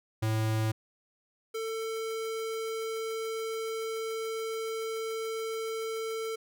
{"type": "tone pair in turn", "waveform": "square", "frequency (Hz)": [110, 446.5], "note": ["A2", "A4"], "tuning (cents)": [0, 25], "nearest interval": "2 octaves", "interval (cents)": 2425, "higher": "second", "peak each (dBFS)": [-27, -33], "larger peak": "first", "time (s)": [[0.22, 0.72], [1.54, 6.36]], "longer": "second", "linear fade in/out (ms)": 10, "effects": []}